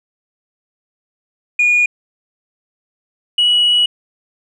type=tone pair in turn; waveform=sine; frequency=2442 / 2926 Hz; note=D#7 / F#7; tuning=-33 / -20 cents; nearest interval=minor third; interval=313 cents; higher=second; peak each=-8 dBFS; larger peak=neither; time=1.59-1.86 / 3.38-3.86 s; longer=second; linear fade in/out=5 ms; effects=tanh soft clip ceiling -7 dBFS